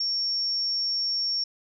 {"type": "tone", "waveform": "sine", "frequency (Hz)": 5490, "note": "F8", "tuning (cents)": -31, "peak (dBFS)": -24, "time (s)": [0, 1.44], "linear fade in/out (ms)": 5, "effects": []}